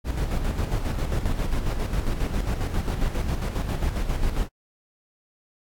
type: noise with tremolo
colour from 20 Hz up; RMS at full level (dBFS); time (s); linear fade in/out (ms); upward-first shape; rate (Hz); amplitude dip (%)
brown; -23; 0.04-4.49; 50; square; 7.4; 50
effects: AAC 64 kbps